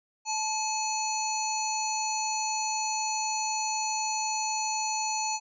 harmonic tone with a mistuned harmonic, 868 Hz, A5, 24 cents flat, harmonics 1 / 3 / 5 / 7 / 8, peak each -30 / -37 / -37 / -35 / -35 dBFS, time 0.25-5.4 s, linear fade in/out 50 ms, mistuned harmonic 3, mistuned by -34 cents, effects none

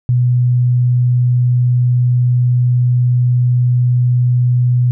sine tone, 123.47 Hz, B2, in tune, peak -9 dBFS, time 0.09-4.91 s, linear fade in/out 0 ms, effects none

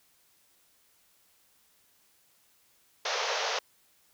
pink band-pass noise, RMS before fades -31 dBFS, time 3.05-3.59 s, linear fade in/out 5 ms, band 430 to 6400 Hz, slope 96 dB/octave, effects white hiss -66 dBFS RMS until 4.13 s

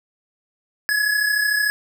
square tone pair together, 1684 / 1717.4 Hz, G#6 / A6, +24 / -42 cents, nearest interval unison, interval 34 cents, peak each -19 / -25 dBFS, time 0.89-1.7 s, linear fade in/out 0 ms, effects none

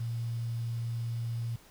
sine tone with quantisation, 116.54 Hz, A#2, in tune, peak -31 dBFS, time 0-1.56 s, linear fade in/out 5 ms, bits 9, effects pink hiss -58 dBFS RMS until 1.7 s

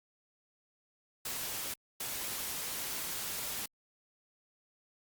white noise bursts at uneven times, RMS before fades -38 dBFS, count 2, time 1.25-1.74 / 2-3.66 s, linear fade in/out 5 ms, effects Opus 48 kbps

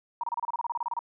sine tone bursts, 945 Hz, A#5, 23 cents sharp, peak -27 dBFS, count 15, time 0.21-0.991 s, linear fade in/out 2 ms, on 25 ms, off 29 ms, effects none

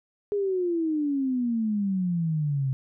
sine exponential sweep, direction down, 415.3 to 130.3 Hz, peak -23 dBFS, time 0.32-2.73 s, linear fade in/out 0 ms, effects none

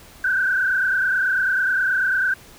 sine tone with frequency modulation, 1533 Hz, G6, 39 cents flat, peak -17 dBFS, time 0.24-2.34 s, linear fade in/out 5 ms, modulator 29.2 Hz, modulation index 2.1, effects pink hiss -46 dBFS RMS until 2.58 s

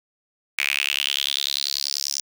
sawtooth tone with high-pass filter sweep, 70.2 Hz, C#2, 22 cents sharp, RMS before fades -25 dBFS, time 0.58-2.21 s, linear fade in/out 5 ms, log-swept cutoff 2300 to 5700 Hz, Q 5.5, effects none

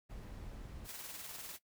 brown noise, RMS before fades -48 dBFS, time 0.09-0.88 s, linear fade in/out 20 ms
white noise with tremolo, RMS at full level -46 dBFS, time 0.84-1.59 s, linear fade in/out 50 ms, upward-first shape square, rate 20 Hz, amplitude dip 35%
clicks, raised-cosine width 0.5 ms, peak -38 dBFS, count 2, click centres 1.311 / 1.386 s
effects noise-tail reverb RT60 0.1 s tail -18 dB re dry

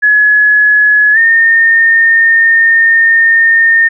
sine tone with pitch glide, 1694 to 1826.1 Hz, G#6 to A#6, +34 to -36 cents, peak -4 dBFS, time 0.02-3.89 s, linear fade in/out 20 ms, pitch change +130 cents, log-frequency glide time 1.13-1.18 s, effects none

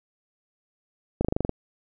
slowing click train, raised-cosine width 2 ms, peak -10 dBFS, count 8, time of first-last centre 1.21-1.494 s, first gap 37 ms, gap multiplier 1.03, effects none

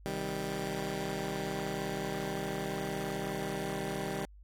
15% pulse chord, C minor, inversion none, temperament just, 130.81 / 156.98 / 196.22 Hz, C3 / Eb3 / G3, 0 / +16 / +2 cents, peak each -36 / -33 / -31 dBFS, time 0.06-4.25 s, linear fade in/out 0 ms, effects added 50 Hz sine -51 dBFS peak until 4.43 s + AAC 48 kbps

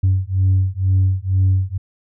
sine beating tone pair, 93.6 / 95.7 Hz, F#2 / G2, +20 / -41 cents, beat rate 2.1 Hz, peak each -15 dBFS, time 0.03-1.78 s, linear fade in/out 10 ms, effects tanh soft clip ceiling -9 dBFS

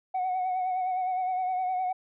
sine tone with vibrato, 740 Hz, F#5, in tune, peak -24 dBFS, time 0.14-1.93 s, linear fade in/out 10 ms, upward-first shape sine, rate 9.7 Hz, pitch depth 35 cents each way, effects tanh soft clip ceiling -24 dBFS

